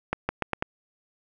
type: accelerating click train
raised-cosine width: 0.5 ms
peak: -10 dBFS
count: 5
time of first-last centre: 0.13-0.625 s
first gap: 160 ms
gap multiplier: 0.83
effects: none